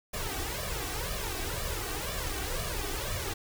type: noise with flanger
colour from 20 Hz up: pink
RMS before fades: -34 dBFS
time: 0.13-3.34 s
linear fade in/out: 10 ms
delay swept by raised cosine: 1.7 to 2.66 ms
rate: 2 Hz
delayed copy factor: +0.8
effects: none